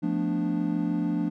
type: chord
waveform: triangle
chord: B half-diminished seventh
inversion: second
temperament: equal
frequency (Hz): 174.61 / 220 / 246.9 / 293.7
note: F3 / A3 / B3 / D4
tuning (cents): 0 / 0 / 0 / 0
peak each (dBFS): -27 / -29 / -31 / -26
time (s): 0.02-1.3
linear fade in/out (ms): 20
effects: none